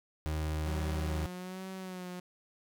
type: tone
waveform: 35% pulse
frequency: 77.5 Hz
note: D#2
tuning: 6 cents flat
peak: -30 dBFS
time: 0.26-1.26 s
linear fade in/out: 0 ms
type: tone with vibrato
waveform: sawtooth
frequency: 184.7 Hz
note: F#3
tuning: 3 cents flat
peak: -36 dBFS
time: 0.66-2.2 s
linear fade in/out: 5 ms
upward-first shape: sine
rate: 1.2 Hz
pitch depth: 44 cents each way
effects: none